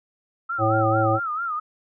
sine tone with vibrato, 1301 Hz, E6, 23 cents flat, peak -24 dBFS, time 0.49-1.6 s, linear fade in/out 10 ms, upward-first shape sine, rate 4.5 Hz, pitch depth 130 cents each way
harmonic tone, 110 Hz, A2, in tune, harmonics 1 / 3 / 5 / 7, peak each -23 / -25 / -23 / -23 dBFS, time 0.58-1.2 s, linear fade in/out 50 ms
effects none

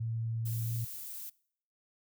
sine tone with pitch glide, 113.8 to 115.72 Hz, A#2 to A#2, -41 to -12 cents, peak -32 dBFS, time 0-0.85 s, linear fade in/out 10 ms, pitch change +29 cents, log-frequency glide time 0.5-0.74 s
violet noise, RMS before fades -43 dBFS, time 0.45-1.3 s, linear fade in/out 10 ms
effects noise-tail reverb RT60 0.6 s tail -23 dB re dry

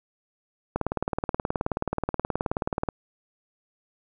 click train, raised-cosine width 1 ms, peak -11 dBFS, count 41, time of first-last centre 0.76-2.888 s, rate 18.8 Hz, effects none

